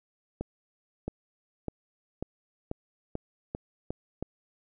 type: accelerating click train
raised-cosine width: 2 ms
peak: -19 dBFS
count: 9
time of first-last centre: 0.41-4.226 s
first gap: 670 ms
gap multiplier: 0.9
effects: none